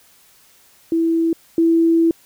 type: tone pair in turn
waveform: sine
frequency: 329.6 / 330.8 Hz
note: E4 / E4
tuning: 0 / +6 cents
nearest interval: unison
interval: 6 cents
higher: second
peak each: -14 / -11 dBFS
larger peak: second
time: 0.92-1.33 / 1.58-2.11 s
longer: second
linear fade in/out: 2 ms
effects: white hiss -52 dBFS RMS until 2.25 s